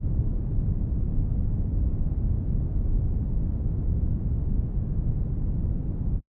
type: low-pass noise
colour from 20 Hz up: pink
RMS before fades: -25 dBFS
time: 0-6.21 s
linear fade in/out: 50 ms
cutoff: 140 Hz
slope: 12 dB/octave
effects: noise-tail reverb RT60 0.1 s tail -24 dB re dry

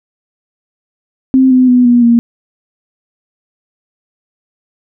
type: tone with pitch steps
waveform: sine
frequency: 262 / 255 / 248.2 / 241.5 / 235 Hz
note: C4 / C4 / B3 / B3 / A#3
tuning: +2 / -44 / +9 / -39 / +14 cents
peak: -4 dBFS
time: 1.34-2.19 s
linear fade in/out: 0 ms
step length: 170 ms
effects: none

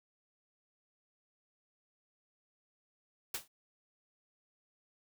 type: noise with exponential decay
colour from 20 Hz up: white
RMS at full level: -33 dBFS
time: 3.34-3.48 s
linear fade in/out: 5 ms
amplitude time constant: 29 ms
effects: none

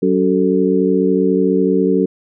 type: harmonic tone with a mistuned harmonic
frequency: 94 Hz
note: F#2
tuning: 28 cents sharp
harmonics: 2 / 3 / 4 / 5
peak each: -17 / -17 / -17 / -17 dBFS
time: 0.02-2.06 s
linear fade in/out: 10 ms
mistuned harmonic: 5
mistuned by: -90 cents
effects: none

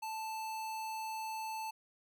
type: tone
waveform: square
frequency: 880 Hz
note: A5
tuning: in tune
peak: -39 dBFS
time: 0.02-1.71 s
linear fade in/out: 10 ms
effects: none

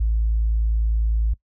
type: tone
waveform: sine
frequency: 55 Hz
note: A1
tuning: in tune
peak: -16 dBFS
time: 0-1.34 s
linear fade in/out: 10 ms
effects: noise-tail reverb RT60 0.1 s tail -21 dB re dry + tanh soft clip ceiling -13 dBFS

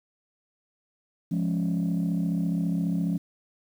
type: chord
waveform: sine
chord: Db major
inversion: first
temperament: just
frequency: 173.24 / 207.9 / 277.2 Hz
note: F3 / Ab3 / Db4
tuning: -14 / +2 / 0 cents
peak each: -24 / -29 / -30 dBFS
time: 1.31-3.18 s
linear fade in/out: 10 ms
effects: tanh soft clip ceiling -19 dBFS + 9-bit

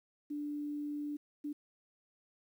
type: tone bursts at uneven times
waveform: sine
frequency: 293.7 Hz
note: D4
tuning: in tune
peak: -36 dBFS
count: 2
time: 0.3-1.17 / 1.44-1.53 s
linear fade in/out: 10 ms
effects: 11-bit

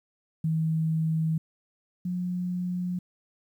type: tone pair in turn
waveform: sine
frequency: 160 / 179.4 Hz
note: D#3 / F3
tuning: +49 / +47 cents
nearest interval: major second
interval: 198 cents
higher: second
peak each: -23 / -27 dBFS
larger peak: first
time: 0.44-1.38 / 2.05-2.99 s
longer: neither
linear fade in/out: 5 ms
effects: 10-bit

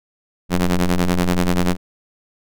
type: ring-modulated tone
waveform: sawtooth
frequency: 88.3 Hz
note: F2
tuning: 20 cents sharp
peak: -8 dBFS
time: 0.49-1.77 s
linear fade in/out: 50 ms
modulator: 93.5 Hz
effects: none

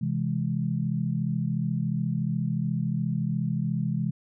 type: chord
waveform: sine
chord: C augmented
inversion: none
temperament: equal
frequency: 130.81 / 164.81 / 207.7 Hz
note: C3 / E3 / G#3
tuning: 0 / 0 / 0 cents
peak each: -29 / -28 / -30 dBFS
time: 0.01-4.11 s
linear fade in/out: 10 ms
effects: none

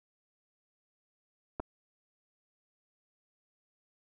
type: clicks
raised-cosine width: 1 ms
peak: -22 / -23 dBFS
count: 2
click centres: 1.598 / 1.601 s
effects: none

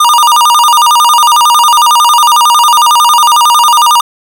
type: tone with vibrato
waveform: square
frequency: 1073 Hz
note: C6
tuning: 43 cents sharp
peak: -4 dBFS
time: 0-4.01 s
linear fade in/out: 5 ms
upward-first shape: square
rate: 11 Hz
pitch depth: 210 cents each way
effects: none

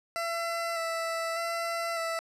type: tone with vibrato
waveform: 20% pulse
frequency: 667 Hz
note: E5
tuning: 20 cents sharp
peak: -25 dBFS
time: 0.16-2.19 s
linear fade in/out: 0 ms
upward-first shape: square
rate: 0.83 Hz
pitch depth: 17 cents each way
effects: low-pass 11000 Hz 12 dB/octave

